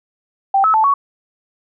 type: tone with pitch steps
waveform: sine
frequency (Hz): 782 / 1297 / 877 / 1118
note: G5 / E6 / A5 / C#6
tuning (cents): -4 / -28 / -6 / +14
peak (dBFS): -10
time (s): 0.54-0.94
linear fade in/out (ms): 5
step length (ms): 100
effects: none